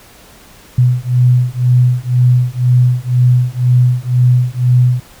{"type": "beating tone pair", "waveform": "sine", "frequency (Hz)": [123.47, 125.47], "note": ["B2", "B2"], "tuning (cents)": [0, 28], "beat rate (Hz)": 2, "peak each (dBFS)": -11, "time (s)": [0.78, 5], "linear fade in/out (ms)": 5, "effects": ["pink hiss -41 dBFS RMS until 5.2 s"]}